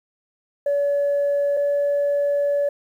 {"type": "tone pair in turn", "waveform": "sine", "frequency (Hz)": [570, 572.4], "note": ["C#5", "D5"], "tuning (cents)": [48, -45], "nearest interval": "unison", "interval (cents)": 7, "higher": "second", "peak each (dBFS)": -16, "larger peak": "neither", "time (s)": [[0.66, 1.57], [1.57, 2.69]], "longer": "second", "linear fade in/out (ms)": 5, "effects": ["tanh soft clip ceiling -15 dBFS", "9-bit"]}